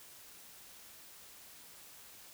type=silence; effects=white hiss -55 dBFS RMS until 2.33 s